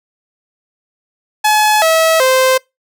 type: tone with pitch steps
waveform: sawtooth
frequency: 852 / 647 / 520 Hz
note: G#5 / E5 / C5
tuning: +44 / -32 / -11 cents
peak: -5 dBFS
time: 1.44-2.58 s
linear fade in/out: 10 ms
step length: 380 ms
effects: noise-tail reverb RT60 0.2 s tail -25 dB re dry